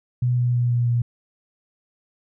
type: tone with pitch steps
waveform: sine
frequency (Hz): 123.47 / 122.48 / 121.49 / 120.51 / 119.54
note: B2 / B2 / B2 / B2 / A#2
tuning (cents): 0 / -14 / -28 / -42 / +44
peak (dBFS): -17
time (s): 0.22-1.02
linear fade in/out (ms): 5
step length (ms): 160
effects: none